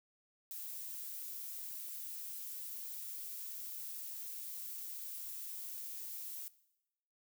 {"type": "noise", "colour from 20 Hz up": "violet", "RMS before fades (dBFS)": -45, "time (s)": [0.51, 6.48], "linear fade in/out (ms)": 0, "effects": ["noise-tail reverb RT60 0.9 s tail -19 dB re dry"]}